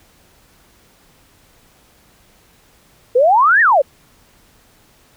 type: exponential two-way sweep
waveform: sine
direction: up then down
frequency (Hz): 466.2 to 1900 to 508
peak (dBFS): -8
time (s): 3.15-3.82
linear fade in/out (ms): 10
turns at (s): 3.61
effects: pink hiss -52 dBFS RMS until 5.16 s